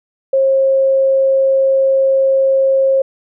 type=tone; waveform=sine; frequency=537 Hz; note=C5; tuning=45 cents sharp; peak=-9 dBFS; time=0.33-3.02 s; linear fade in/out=5 ms; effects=none